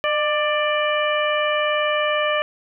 harmonic tone with a mistuned harmonic, 591 Hz, D5, 11 cents sharp, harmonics 1 / 2 / 3 / 4 / 5, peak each -21 / -24 / -26 / -27 / -28 dBFS, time 0.04-2.42 s, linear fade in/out 0 ms, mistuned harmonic 1, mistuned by +37 cents, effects none

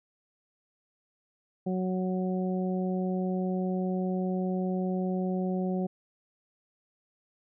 harmonic tone, 185 Hz, F#3, in tune, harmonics 1 / 2 / 3 / 4, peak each -28 / -34 / -38 / -40 dBFS, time 1.66-5.87 s, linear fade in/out 10 ms, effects none

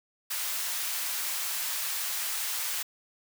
white high-pass noise, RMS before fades -32 dBFS, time 0.3-2.83 s, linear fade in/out 10 ms, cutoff 920 Hz, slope 12 dB/octave, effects none

